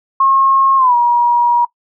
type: tone with pitch glide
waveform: sine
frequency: 1080 to 956.6 Hz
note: C#6 to A#5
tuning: -45 to +44 cents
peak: -8 dBFS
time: 0.2-1.65 s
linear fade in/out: 5 ms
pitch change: -211 cents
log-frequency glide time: 0.77-0.95 s
effects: noise-tail reverb RT60 0.1 s tail -21 dB re dry